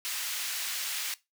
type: high-pass noise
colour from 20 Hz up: pink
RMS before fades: -34 dBFS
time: 0.05-1.14 s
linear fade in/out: 0 ms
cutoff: 2200 Hz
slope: 12 dB/octave
effects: noise-tail reverb RT60 0.2 s tail -18 dB re dry